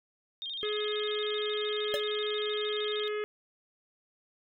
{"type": "tone with vibrato", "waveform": "sine", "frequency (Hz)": 3430, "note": "A7", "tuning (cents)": -45, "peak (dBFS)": -35, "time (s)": [0.42, 3.08], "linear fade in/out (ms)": 0, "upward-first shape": "square", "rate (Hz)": 13, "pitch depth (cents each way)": 120}
{"type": "harmonic tone", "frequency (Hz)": 421.8, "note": "G#4", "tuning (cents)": 27, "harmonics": [1, 3, 4, 5, 6, 7, 8], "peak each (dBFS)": [-31, -42, -45, -43, -49, -50, -53], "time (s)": [0.63, 3.24], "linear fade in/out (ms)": 0}
{"type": "tone with exponential decay", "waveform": "square", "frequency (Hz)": 578, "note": "D5", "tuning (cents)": -28, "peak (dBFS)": -26, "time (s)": [1.94, 2.04], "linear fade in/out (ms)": 0, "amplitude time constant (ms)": 20}
{"effects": []}